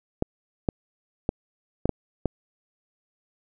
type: clicks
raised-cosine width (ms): 2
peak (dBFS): -9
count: 6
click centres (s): 0.224 / 0.688 / 1.291 / 1.856 / 1.893 / 2.257
effects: none